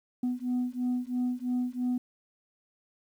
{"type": "beating tone pair", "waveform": "sine", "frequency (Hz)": [246.9, 249.9], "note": ["B3", "B3"], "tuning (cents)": [0, 21], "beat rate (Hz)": 3, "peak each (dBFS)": -29, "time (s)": [0.23, 1.98], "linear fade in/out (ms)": 5, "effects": ["tanh soft clip ceiling -24 dBFS", "10-bit"]}